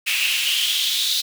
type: noise with high-pass filter sweep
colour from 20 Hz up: pink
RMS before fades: -21 dBFS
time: 0.06-1.22 s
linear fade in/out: 20 ms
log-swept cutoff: 2500 to 3900 Hz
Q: 5.5
effects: none